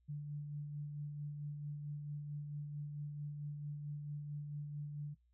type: tone with tremolo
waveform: sine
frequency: 146.83 Hz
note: D3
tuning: in tune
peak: -39 dBFS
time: 0.08-5.15 s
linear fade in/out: 20 ms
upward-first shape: sine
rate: 4.5 Hz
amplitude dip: 35%
effects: noise-tail reverb RT60 0.1 s tail -17 dB re dry + added 60 Hz sine -70 dBFS peak until 5.33 s